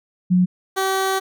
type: tone pair in turn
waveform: sine / 15% pulse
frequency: 181.3 / 383.5 Hz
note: F#3 / G4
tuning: -35 / -38 cents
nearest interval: octave + minor second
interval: 1297 cents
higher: second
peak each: -12 dBFS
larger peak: neither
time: 0.3-0.46 / 0.76-1.2 s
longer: second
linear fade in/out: 20 ms
effects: none